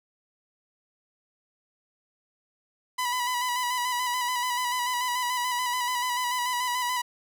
sawtooth tone with vibrato, 987.8 Hz, B5, in tune, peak -22 dBFS, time 2.98-7.02 s, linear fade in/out 10 ms, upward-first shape square, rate 6.9 Hz, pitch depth 31 cents each way, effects none

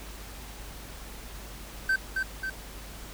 triangle tone with echo, 1548 Hz, G6, 22 cents flat, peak -20 dBFS, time 1.89-1.96 s, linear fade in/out 5 ms, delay 270 ms, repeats 2, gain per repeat -4 dB, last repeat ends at 2.5 s, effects added 50 Hz sine -43 dBFS peak until 3.13 s + pink hiss -45 dBFS RMS until 3.13 s

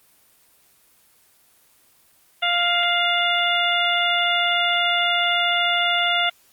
harmonic tone with a mistuned harmonic, 698.5 Hz, F5, in tune, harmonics 1 / 2 / 3 / 4 / 5, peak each -24 / -24 / -24 / -24 / -24 dBFS, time 2.42-6.3 s, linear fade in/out 10 ms, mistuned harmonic 4, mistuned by +23 cents, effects white hiss -57 dBFS RMS until 6.52 s + Opus 24 kbps

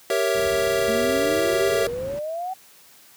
square chord, G diminished seventh, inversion none, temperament equal, 392 / 466.2 / 554.4 / 659.3 Hz, G4 / Bb4 / Db5 / Fb5, 0 / 0 / 0 / 0 cents, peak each -26 dBFS, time 0.1-1.87 s, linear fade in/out 2 ms
brown noise, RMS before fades -32 dBFS, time 0.35-2.19 s, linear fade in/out 0 ms
sine exponential sweep, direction up, 220 to 768 Hz, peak -26 dBFS, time 0.88-2.54 s, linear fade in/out 10 ms
effects white hiss -51 dBFS RMS until 3.16 s + high-pass 100 Hz 12 dB/octave

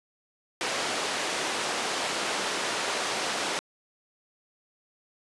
pink band-pass noise, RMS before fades -30 dBFS, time 0.61-3.59 s, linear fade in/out 0 ms, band 420 to 7200 Hz, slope 12 dB/octave, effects resampled to 24000 Hz

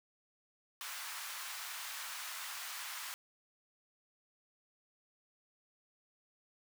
pink high-pass noise, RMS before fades -44 dBFS, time 0.81-3.14 s, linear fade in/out 0 ms, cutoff 1000 Hz, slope 24 dB/octave, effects none

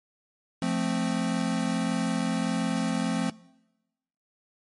square chord, F major, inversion none, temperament equal, 174.61 / 220 / 261.6 Hz, F3 / A3 / C4, 0 / 0 / 0 cents, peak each -30 / -31 / -30 dBFS, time 0.62-3.3 s, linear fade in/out 2 ms, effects noise-tail reverb RT60 1.0 s tail -22 dB re dry + MP3 48 kbps

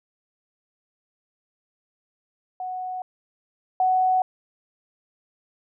sine tone pair in turn, 739 / 744.1 Hz, F#5 / F#5, -2 / +10 cents, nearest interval unison, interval 12 cents, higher second, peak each -28 / -17 dBFS, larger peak second, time 2.6-3.02 / 3.8-4.22 s, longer neither, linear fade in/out 2 ms, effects none

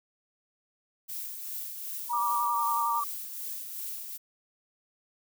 violet noise with tremolo, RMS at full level -36 dBFS, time 1.08-4.18 s, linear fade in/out 20 ms, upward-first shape triangle, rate 2.6 Hz, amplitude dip 45%
sine tone with pitch glide, 954 to 933.3 Hz, A#5 to A#5, +40 to +2 cents, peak -28 dBFS, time 2.09-3.01 s, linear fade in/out 20 ms, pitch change -38 cents, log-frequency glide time 2.49-2.62 s
sine tone with vibrato, 1174.7 Hz, D6, in tune, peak -28 dBFS, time 2.13-3.04 s, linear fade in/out 5 ms, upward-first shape square, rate 11 Hz, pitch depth 24 cents each way
effects none

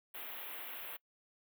white band-stop noise, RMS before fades -45 dBFS, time 0.14-0.97 s, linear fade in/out 10 ms, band 3400 to 12000 Hz, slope 48 dB/octave, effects noise-tail reverb RT60 0.1 s tail -23 dB re dry + high-pass 400 Hz 12 dB/octave

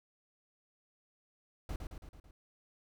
brown noise with echo, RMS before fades -38 dBFS, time 1.69-1.76 s, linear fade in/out 2 ms, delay 110 ms, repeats 5, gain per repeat -4 dB, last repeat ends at 2.31 s, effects none

